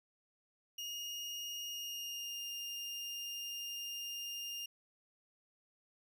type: tone with pitch glide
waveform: 30% pulse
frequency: 2854 to 2811 Hz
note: F7 to F7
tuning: +37 to +11 cents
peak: -38 dBFS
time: 0.78-4.66 s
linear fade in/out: 5 ms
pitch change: -26 cents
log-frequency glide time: 1.7-2.45 s
effects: none